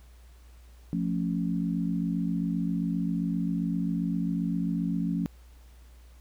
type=chord; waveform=sine; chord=F augmented; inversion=none; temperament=equal with one note detuned; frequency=174.61 / 222.2 / 277.2 Hz; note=F3 / A3 / C#4; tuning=0 / +17 / 0 cents; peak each=-28 / -32 / -32 dBFS; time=0.93-5.26 s; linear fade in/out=0 ms; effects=added 60 Hz sine -49 dBFS peak until 6.2 s + pink hiss -62 dBFS RMS until 6.2 s